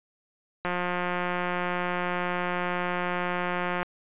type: click train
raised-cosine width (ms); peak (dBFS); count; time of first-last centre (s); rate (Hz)
0.5; -14; 567; 0.65-3.83; 178
effects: resampled to 8000 Hz